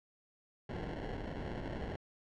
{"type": "noise with sample-and-hold", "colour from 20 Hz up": "pink", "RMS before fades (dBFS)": -41, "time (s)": [0.69, 1.96], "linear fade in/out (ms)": 5, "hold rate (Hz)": 1225, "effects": ["low-pass 3000 Hz 12 dB/octave"]}